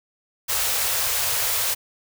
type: band-stop noise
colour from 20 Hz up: white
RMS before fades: -23 dBFS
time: 0.48-1.75 s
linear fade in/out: 20 ms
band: 130 to 420 Hz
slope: 48 dB/octave
effects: none